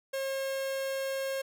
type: tone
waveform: 45% pulse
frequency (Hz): 539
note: C#5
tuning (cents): -49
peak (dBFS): -31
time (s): 0.13-1.42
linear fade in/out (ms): 10
effects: none